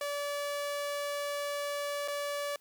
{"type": "tone with dropouts", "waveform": "sawtooth", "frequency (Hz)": 576, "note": "D5", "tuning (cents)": -34, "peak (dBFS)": -29, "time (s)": [0.01, 2.56], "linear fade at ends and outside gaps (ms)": 2, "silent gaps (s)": [2.078, 2.082], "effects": ["white hiss -66 dBFS RMS until 2.6 s"]}